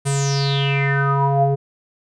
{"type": "tone with low-pass filter sweep", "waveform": "square", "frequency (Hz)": 139.1, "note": "C#3", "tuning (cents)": 6, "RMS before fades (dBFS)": -18, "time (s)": [0.05, 1.56], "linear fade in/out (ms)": 20, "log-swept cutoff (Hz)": [9200, 530], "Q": 8.6, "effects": []}